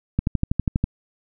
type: click train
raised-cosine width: 5 ms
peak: -7 dBFS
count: 9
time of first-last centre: 0.19-0.84 s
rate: 12.3 Hz
effects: none